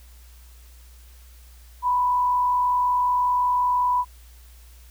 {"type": "tone with frequency modulation", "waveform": "sine", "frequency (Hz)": 989, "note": "B5", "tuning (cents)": 2, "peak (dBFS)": -18, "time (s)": [1.82, 4.05], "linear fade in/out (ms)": 50, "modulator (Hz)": 45.4, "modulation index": 0.32, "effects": ["added 60 Hz sine -45 dBFS peak until 4.9 s", "white hiss -55 dBFS RMS until 4.9 s"]}